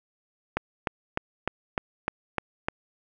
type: click train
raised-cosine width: 0.5 ms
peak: -10 dBFS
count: 8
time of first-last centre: 0.57-2.685 s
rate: 3.31 Hz
effects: none